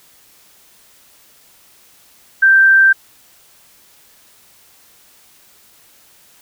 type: tone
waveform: sine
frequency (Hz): 1568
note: G6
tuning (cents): 0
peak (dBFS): -6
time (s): 2.42-2.93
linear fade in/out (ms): 10
effects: white hiss -49 dBFS RMS until 6.41 s